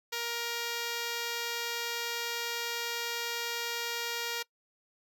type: tone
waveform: 5% pulse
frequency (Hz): 470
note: A#4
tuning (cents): +14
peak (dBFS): -21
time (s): 0.12-4.43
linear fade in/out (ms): 10
effects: noise-tail reverb RT60 0.1 s tail -23 dB re dry